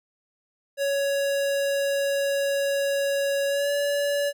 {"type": "tone with pitch glide", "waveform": "square", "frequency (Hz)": [558, 571.7], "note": ["C#5", "D5"], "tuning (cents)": [11, -47], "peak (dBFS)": -23, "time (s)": [0.77, 4.33], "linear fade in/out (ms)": 50, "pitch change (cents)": 42, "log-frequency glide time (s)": [3.47, 3.71], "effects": []}